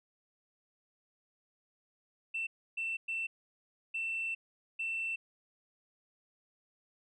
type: tone bursts at uneven times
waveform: sine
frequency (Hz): 2682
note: E7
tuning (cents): +29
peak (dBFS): -32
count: 5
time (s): 2.34-2.47 / 2.77-2.97 / 3.08-3.27 / 3.94-4.35 / 4.79-5.16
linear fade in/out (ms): 10
effects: tanh soft clip ceiling -29 dBFS